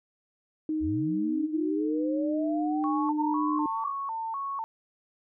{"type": "tone with pitch glide", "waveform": "sine", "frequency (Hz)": [311.1, 301.9], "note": ["D#4", "D4"], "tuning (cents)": [0, 48], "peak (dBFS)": -26, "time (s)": [0.69, 3.66], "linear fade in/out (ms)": 2, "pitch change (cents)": -52, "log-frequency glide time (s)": [1.33, 3]}
{"type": "linear sweep", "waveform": "sine", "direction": "up", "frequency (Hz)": [61.74, 1174.7], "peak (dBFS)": -31, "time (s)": [0.8, 3.93], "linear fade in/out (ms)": 50}
{"type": "tone with vibrato", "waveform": "sine", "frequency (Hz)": 997, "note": "B5", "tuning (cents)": 16, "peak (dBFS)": -30, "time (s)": [2.84, 4.64], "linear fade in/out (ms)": 0, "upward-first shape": "square", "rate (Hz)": 2, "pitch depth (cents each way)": 180}
{"effects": []}